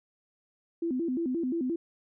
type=tone with vibrato; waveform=sine; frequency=292.5 Hz; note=D4; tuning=7 cents flat; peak=-27 dBFS; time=0.82-1.76 s; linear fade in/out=5 ms; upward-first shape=square; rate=5.7 Hz; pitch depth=240 cents each way; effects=none